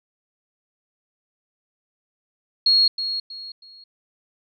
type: tone with echo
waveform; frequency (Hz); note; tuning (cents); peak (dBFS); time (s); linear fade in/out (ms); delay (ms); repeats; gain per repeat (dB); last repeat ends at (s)
sine; 4299; C8; +46; -13; 2.66-2.88; 5; 320; 3; -10; 3.84
effects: none